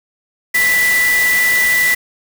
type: tone in noise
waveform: sine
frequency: 1975.5 Hz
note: B6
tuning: in tune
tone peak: -11 dBFS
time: 0.54-1.95 s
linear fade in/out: 10 ms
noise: white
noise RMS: -21 dBFS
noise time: 0.54-1.95 s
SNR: +7 dB
effects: none